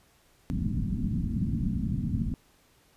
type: low-pass noise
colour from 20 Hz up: white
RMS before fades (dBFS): -29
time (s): 0.5-2.34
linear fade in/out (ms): 0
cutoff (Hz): 250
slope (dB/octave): 48
effects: pink hiss -63 dBFS RMS until 2.96 s + resampled to 32000 Hz